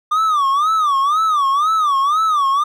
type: tone with vibrato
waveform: triangle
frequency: 1191 Hz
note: D6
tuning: 24 cents sharp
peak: -11 dBFS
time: 0.11-2.64 s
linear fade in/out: 10 ms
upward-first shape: sine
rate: 2 Hz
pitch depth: 170 cents each way
effects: none